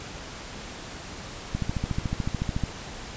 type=click train; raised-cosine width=5 ms; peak=-14 dBFS; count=16; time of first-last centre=1.55-2.637 s; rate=13.8 Hz; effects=pink hiss -39 dBFS RMS until 3.16 s + resampled to 16000 Hz